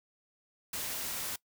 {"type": "noise", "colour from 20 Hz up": "white", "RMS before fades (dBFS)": -37, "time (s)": [0.73, 1.36], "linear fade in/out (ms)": 5, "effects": ["noise-tail reverb RT60 0.1 s tail -21 dB re dry"]}